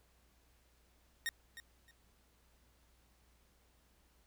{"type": "tone with echo", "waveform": "sawtooth", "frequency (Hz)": 1852, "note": "A#6", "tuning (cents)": -12, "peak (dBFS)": -31, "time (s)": [1.26, 1.29], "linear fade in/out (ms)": 0, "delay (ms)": 310, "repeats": 2, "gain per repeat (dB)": -13, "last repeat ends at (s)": 1.91, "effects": ["added 60 Hz sine -70 dBFS peak until 4.26 s", "pink hiss -72 dBFS RMS until 4.26 s"]}